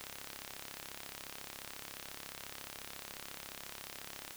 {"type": "click train", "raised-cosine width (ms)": 0.2, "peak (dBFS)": -26, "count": 148, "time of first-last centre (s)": [0.01, 4.308], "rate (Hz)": 34.2, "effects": ["white hiss -51 dBFS RMS until 4.36 s"]}